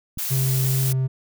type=click; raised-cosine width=5 ms; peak=-22 dBFS; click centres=0.174 s
type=noise; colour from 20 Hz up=blue; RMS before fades=-27 dBFS; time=0.18-0.93 s; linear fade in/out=10 ms
type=tone with vibrato; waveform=triangle; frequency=131.8 Hz; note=C3; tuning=13 cents sharp; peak=-17 dBFS; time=0.3-1.08 s; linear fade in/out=20 ms; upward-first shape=square; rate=2.6 Hz; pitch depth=10 cents each way
effects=none